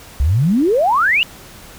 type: exponential sweep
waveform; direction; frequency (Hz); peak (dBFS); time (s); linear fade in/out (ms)
sine; up; 61.74 to 2960; -11; 0.2-1.23; 0
effects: pink hiss -39 dBFS RMS until 1.78 s